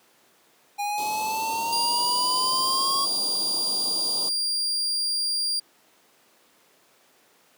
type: exponential sweep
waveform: square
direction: up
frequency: 814 to 1109 Hz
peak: -26 dBFS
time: 0.78-3.06 s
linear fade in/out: 20 ms
type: band-stop noise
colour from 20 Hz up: pink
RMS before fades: -34 dBFS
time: 0.98-4.29 s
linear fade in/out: 0 ms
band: 1100 to 3300 Hz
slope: 48 dB/octave
type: tone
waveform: 35% pulse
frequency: 4775 Hz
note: D8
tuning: 28 cents sharp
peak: -22 dBFS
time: 1.72-5.6 s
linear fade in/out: 10 ms
effects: pink hiss -59 dBFS RMS until 7.57 s + high-pass 300 Hz 12 dB/octave